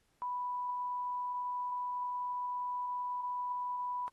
sine tone, 987.8 Hz, B5, in tune, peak -34 dBFS, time 0.22-4.08 s, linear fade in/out 0 ms, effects pink hiss -75 dBFS RMS until 4.12 s + AAC 32 kbps

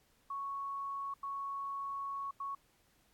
sine tone bursts at uneven times, 1108.7 Hz, C#6, in tune, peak -37 dBFS, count 3, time 0.3-1.14 / 1.23-2.31 / 2.4-2.55 s, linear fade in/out 5 ms, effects pink hiss -71 dBFS RMS until 3.13 s + AAC 64 kbps

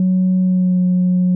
sine tone with pitch glide, 185 to 181.3 Hz, F#3 to F#3, 0 to -35 cents, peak -10 dBFS, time 0-1.35 s, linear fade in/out 2 ms, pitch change -35 cents, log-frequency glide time 0.4-0.81 s, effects tanh soft clip ceiling -9 dBFS

